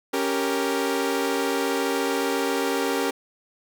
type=chord; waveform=sawtooth; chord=G diminished; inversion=second; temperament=equal; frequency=277.2 / 392 / 466.2 Hz; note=Db4 / G4 / Bb4; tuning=0 / 0 / 0 cents; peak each=-23 dBFS; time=0.13-3.11 s; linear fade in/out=10 ms; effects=none